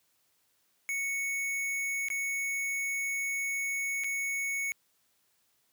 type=tone with dropouts; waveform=square; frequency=2217 Hz; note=C#7; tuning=in tune; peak=-31 dBFS; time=0.89-4.72 s; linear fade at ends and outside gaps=0 ms; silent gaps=2.085-2.102 / 4.037-4.043 s; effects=white hiss -72 dBFS RMS until 5.72 s + high-pass 60 Hz 12 dB/octave